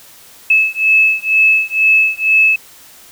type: beating tone pair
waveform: sine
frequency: 2600 / 2602.1 Hz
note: E7 / E7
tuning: -24 / -23 cents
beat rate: 2.1 Hz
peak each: -12 dBFS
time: 0.5-2.56 s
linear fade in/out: 5 ms
effects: white hiss -41 dBFS RMS until 3.11 s